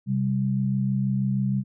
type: tone pair together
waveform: sine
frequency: 130.81 / 197.13 Hz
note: C3 / G3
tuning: 0 / +10 cents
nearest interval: perfect fifth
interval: 710 cents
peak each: -24 dBFS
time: 0.06-1.64 s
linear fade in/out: 50 ms
effects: none